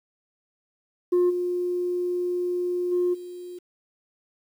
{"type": "tone with level steps", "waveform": "sine", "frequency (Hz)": 356.3, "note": "F4", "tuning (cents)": 35, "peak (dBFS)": [-15, -23, -19, -35], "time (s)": [1.12, 3.59], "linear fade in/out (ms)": 10, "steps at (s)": [1.29, 2.91, 3.13], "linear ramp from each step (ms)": 20, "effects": ["tanh soft clip ceiling -16 dBFS", "9-bit"]}